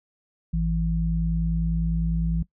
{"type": "tone pair together", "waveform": "sine", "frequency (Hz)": [55.1, 165.1], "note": ["A1", "E3"], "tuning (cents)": [3, 3], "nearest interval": "octave + perfect fifth", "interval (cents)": 1900, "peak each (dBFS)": -24, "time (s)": [0.53, 2.43], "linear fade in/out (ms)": 10, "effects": ["noise-tail reverb RT60 0.1 s tail -19 dB re dry"]}